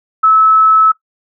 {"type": "tone", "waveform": "sine", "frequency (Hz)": 1300, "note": "E6", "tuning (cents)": -24, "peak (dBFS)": -5, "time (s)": [0.23, 0.92], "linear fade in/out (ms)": 10, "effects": ["noise-tail reverb RT60 0.1 s tail -17 dB re dry"]}